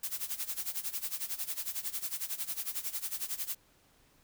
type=noise with tremolo; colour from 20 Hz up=blue; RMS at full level=-34 dBFS; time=0.03-3.55 s; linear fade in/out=5 ms; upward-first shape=sine; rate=11 Hz; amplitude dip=85%; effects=pink hiss -66 dBFS RMS until 4.23 s